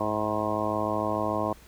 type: harmonic tone with a mistuned harmonic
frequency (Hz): 106.8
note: G#2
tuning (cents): +49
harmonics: 1 / 2 / 3 / 4 / 5 / 6 / 7 / 8 / 9 / 10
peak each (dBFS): -37 / -35 / -33 / -37 / -34 / -31 / -36 / -39 / -34 / -33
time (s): 0-1.53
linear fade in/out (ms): 5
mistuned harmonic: 1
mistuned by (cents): -81
effects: added 60 Hz sine -54 dBFS peak until 1.67 s + pink hiss -54 dBFS RMS until 1.67 s